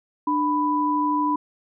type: tone pair together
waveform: sine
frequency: 297.9 / 992 Hz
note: D4 / B5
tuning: +25 / +7 cents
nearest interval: octave + major sixth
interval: 2082 cents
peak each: -23 / -21 dBFS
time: 0.27-1.36 s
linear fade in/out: 5 ms
effects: none